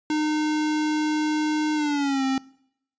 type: tone with pitch glide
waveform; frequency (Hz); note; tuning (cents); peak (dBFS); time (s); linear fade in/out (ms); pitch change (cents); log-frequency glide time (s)
square; 305.5 to 266; D#4 to C4; -32 to +29; -22; 0.1-2.38; 2; -239; 1.75-2.24
effects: noise-tail reverb RT60 0.7 s tail -22 dB re dry + resampled to 16000 Hz